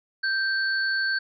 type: tone pair together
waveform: sine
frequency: 1568 / 4438 Hz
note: G6 / C#8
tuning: 0 / +1 cents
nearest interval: octave + tritone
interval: 1801 cents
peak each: -23 / -30 dBFS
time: 0.23-1.19 s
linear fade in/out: 10 ms
effects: none

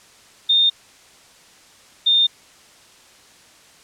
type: tone pair in turn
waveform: sine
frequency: 3645 / 3631 Hz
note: A#7 / A#7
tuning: -40 / -46 cents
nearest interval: unison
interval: 6 cents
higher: first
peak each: -12 dBFS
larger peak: neither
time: 0.49-0.7 / 2.06-2.27 s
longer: neither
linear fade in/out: 10 ms
effects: white hiss -49 dBFS RMS until 3.83 s + low-pass 8000 Hz 12 dB/octave

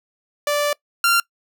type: tone pair in turn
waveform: sawtooth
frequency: 585 / 1382.6 Hz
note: D5 / F6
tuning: -7 / -18 cents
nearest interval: octave + minor third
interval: 1489 cents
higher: second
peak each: -14 / -10 dBFS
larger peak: second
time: 0.47-0.73 / 1.04-1.2 s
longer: first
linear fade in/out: 2 ms
effects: noise-tail reverb RT60 0.1 s tail -23 dB re dry

